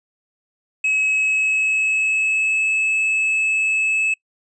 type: tone with pitch glide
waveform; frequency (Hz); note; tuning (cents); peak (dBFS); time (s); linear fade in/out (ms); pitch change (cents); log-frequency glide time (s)
triangle; 2566 to 2599; E7 to E7; -47 to -25; -15; 0.84-4.14; 5; +22; 1.04-2.72
effects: noise-tail reverb RT60 0.1 s tail -24 dB re dry + resampled to 22050 Hz